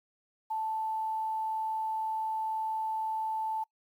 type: tone with quantisation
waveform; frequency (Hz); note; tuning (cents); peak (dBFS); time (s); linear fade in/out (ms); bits
sine; 879; A5; -2; -30; 0.5-3.64; 10; 10
effects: noise-tail reverb RT60 0.1 s tail -23 dB re dry